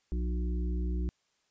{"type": "harmonic tone", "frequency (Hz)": 60.5, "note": "B1", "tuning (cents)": -35, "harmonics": [1, 3, 5, 6], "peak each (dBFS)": [-29, -39, -43, -45], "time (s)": [0.12, 1.09], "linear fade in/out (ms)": 0, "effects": ["white hiss -74 dBFS RMS until 1.5 s", "resampled to 16000 Hz"]}